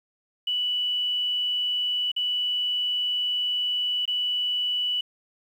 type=tone with dropouts; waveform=sine; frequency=2960 Hz; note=F#7; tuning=in tune; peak=-23 dBFS; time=0.47-5.01 s; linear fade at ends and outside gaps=5 ms; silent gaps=2.117-2.163 / 4.055-4.077 s; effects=9-bit